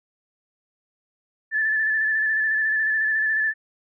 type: tone with vibrato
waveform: sine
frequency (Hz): 1747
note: A6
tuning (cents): -13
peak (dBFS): -19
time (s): 1.51-3.54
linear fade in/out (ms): 50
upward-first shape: square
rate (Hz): 14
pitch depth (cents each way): 25
effects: none